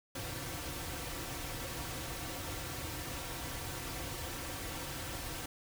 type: noise with comb filter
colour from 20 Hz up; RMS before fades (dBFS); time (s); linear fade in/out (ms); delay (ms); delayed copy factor
pink; -41; 0.15-5.46; 5; 4.8; -0.65
effects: none